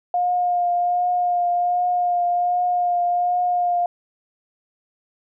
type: tone with vibrato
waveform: sine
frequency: 710 Hz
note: F5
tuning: 28 cents sharp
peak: -17 dBFS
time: 0.14-3.86 s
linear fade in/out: 2 ms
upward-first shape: triangle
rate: 1.3 Hz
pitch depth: 19 cents each way
effects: none

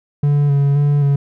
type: tone with vibrato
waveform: triangle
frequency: 142.8 Hz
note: D3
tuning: 48 cents flat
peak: -9 dBFS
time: 0.23-1.16 s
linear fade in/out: 5 ms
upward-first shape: square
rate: 1.9 Hz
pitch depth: 23 cents each way
effects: none

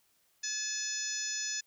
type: harmonic tone with a mistuned harmonic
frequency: 857 Hz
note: A5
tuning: 46 cents flat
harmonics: 2 / 3 / 4 / 5 / 6 / 7 / 8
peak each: -42 / -45 / -45 / -47 / -39 / -38 / -39 dBFS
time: 0.43-1.61 s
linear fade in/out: 10 ms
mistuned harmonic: 4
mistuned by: +46 cents
effects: white hiss -71 dBFS RMS until 1.66 s

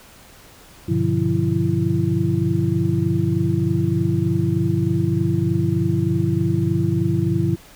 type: tone cluster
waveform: sine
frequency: 100.8 / 124.1 / 147.4 / 176.7 / 333.8 Hz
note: G2 / B2 / D3 / F3 / E4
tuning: +49 / +9 / +7 / +21 / +22 cents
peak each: -23 dBFS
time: 0.88-7.56 s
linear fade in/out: 10 ms
effects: pink hiss -46 dBFS RMS until 7.75 s

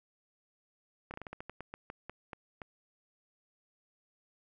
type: slowing click train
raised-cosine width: 0.5 ms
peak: -27 dBFS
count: 14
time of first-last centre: 1.11-2.618 s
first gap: 29 ms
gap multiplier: 1.21
effects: none

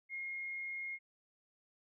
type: tone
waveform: sine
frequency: 2144 Hz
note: C7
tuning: 42 cents sharp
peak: -39 dBFS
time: 0.09-0.99 s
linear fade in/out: 50 ms
effects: none

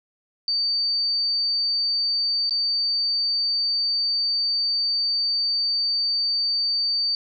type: tone with dropouts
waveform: sine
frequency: 4600 Hz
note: D8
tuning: 37 cents flat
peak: -20 dBFS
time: 0.48-7.15 s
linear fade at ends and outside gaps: 1 ms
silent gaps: 2.495-2.508 s
effects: none

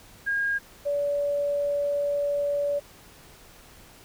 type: tone pair in turn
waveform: sine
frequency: 1625 / 574.5 Hz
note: G#6 / D5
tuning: -38 / -38 cents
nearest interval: octave + tritone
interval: 1800 cents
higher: first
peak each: -23 dBFS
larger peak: neither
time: 0.26-0.59 / 0.85-2.8 s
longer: second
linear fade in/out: 20 ms
effects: pink hiss -51 dBFS RMS until 4.04 s

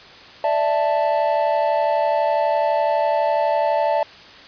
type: chord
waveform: triangle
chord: D suspended second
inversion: none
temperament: equal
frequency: 587.3 / 659.3 / 880 Hz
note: D5 / E5 / A5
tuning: 0 / 0 / 0 cents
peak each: -19 dBFS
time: 0.44-4.03 s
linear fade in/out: 2 ms
effects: white hiss -42 dBFS RMS until 4.47 s + resampled to 11025 Hz

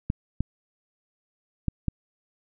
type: clicks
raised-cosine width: 5 ms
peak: -12 dBFS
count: 4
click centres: 0.101 / 0.406 / 1.683 / 1.883 s
effects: none

